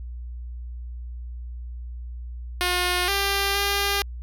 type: tone with pitch steps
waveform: 5% pulse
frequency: 358.4 / 397 / 401.4 Hz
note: F4 / G4 / G4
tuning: +45 / +22 / +41 cents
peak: -10 dBFS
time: 2.61-4.02 s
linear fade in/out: 0 ms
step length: 470 ms
effects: added 60 Hz sine -32 dBFS peak until 4.22 s